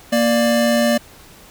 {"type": "tone pair together", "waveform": "square", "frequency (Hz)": [234.3, 590.4], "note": ["A#3", "D5"], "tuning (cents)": [9, 9], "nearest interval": "octave + major third", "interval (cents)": 1600, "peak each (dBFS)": -17, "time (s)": [0.12, 0.98], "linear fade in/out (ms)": 10, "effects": ["pink hiss -44 dBFS RMS until 1.5 s"]}